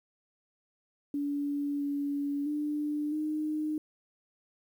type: tone with pitch steps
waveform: sine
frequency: 286.6 / 284.8 / 297.1 / 306.4 Hz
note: D4 / C#4 / D4 / D#4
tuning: -42 / +47 / +20 / -27 cents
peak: -29 dBFS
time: 1.14-3.78 s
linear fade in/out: 2 ms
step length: 660 ms
effects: 10-bit